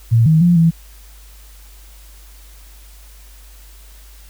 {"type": "tone with pitch steps", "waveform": "sine", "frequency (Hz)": [114.8, 158.4, 174.2, 165.1], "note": ["A#2", "D#3", "F3", "E3"], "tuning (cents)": [-26, 31, -4, 3], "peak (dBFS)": -8, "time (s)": [0.11, 0.71], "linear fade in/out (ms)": 20, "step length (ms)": 150, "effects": ["added 50 Hz sine -39 dBFS peak until 4.29 s", "white hiss -47 dBFS RMS until 4.29 s"]}